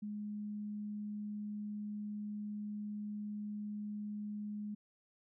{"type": "tone", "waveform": "sine", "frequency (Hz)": 208.7, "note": "G#3", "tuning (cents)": 9, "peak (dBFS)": -39, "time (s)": [0.02, 4.75], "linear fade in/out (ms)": 10, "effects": []}